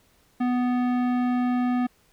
sine tone with tanh clipping, 247.6 Hz, B3, 5 cents sharp, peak -23 dBFS, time 0.4-1.87 s, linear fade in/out 10 ms, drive 16 dB, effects pink hiss -62 dBFS RMS until 2.12 s

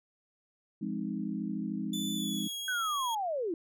sine chord, F minor seventh, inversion none, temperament equal, 174.61 / 207.7 / 261.6 / 311.1 Hz, F3 / Ab3 / C4 / Eb4, 0 / 0 / 0 / 0 cents, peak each -39 / -35 / -39 / -39 dBFS, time 0.81-2.48 s, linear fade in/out 10 ms
sawtooth tone with pitch glide, 3495 to 3299 Hz, A7 to G#7, -12 to -12 cents, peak -33 dBFS, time 1.93-3.15 s, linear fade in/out 5 ms, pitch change -100 cents, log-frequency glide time 2.14-2.55 s
sine linear sweep, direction down, 1543 to 311.1 Hz, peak -30 dBFS, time 2.68-3.54 s, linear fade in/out 2 ms
effects none

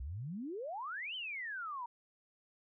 sine exponential two-way sweep, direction up then down, 58.27 to 3136 to 928 Hz, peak -39 dBFS, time 0-1.86 s, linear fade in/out 5 ms, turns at 1.15 s, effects none

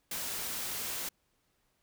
white noise, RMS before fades -37 dBFS, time 0.11-1.09 s, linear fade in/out 5 ms, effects pink hiss -75 dBFS RMS until 1.82 s

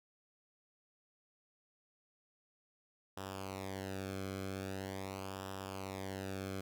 sawtooth tone with flanger, 96.2 Hz, G2, 32 cents flat, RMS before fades -43 dBFS, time 3.17-6.61 s, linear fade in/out 5 ms, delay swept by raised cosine 0.46 to 1.09 ms, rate 0.43 Hz, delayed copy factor -0.75, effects none

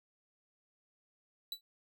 45% pulse tone with exponential decay, 3951 Hz, B7, in tune, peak -34 dBFS, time 1.52-1.61 s, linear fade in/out 2 ms, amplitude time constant 18 ms, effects none

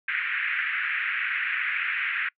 pink band-pass noise, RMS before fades -28 dBFS, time 0.08-2.29 s, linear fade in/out 5 ms, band 1500 to 2500 Hz, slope 48 dB/octave, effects noise-tail reverb RT60 0.1 s tail -25 dB re dry

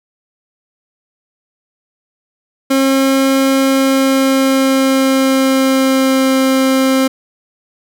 30% pulse tone with pitch glide, 269.1 to 264.5 Hz, C4 to C4, +49 to +19 cents, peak -7 dBFS, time 2.7-7.08 s, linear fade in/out 10 ms, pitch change -30 cents, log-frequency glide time 3.56-6.38 s, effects none

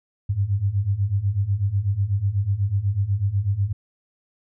sine beating tone pair, 95 / 103.1 Hz, F#2 / G#2, +46 / -12 cents, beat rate 8.1 Hz, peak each -24 / -21 dBFS, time 0.29-3.73 s, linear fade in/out 10 ms, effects none

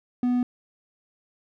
triangle tone with hard clipping, 246.8 Hz, B3, 1 cent flat, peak -21 dBFS, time 0.23-0.43 s, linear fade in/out 2 ms, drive 6 dB, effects none

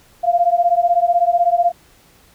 sine beating tone pair, 687 / 703 Hz, F5 / F5, -29 / +11 cents, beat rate 16 Hz, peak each -15 dBFS, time 0.23-1.72 s, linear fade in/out 20 ms, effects pink hiss -51 dBFS RMS until 2.34 s

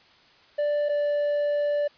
triangle tone pair in turn, 587.3 / 584.2 Hz, D5 / D5, 0 / -9 cents, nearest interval unison, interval 9 cents, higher first, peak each -20 dBFS, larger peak neither, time 0.58-0.89 / 0.89-1.88 s, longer second, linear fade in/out 10 ms, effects white hiss -56 dBFS RMS until 1.97 s + resampled to 11025 Hz

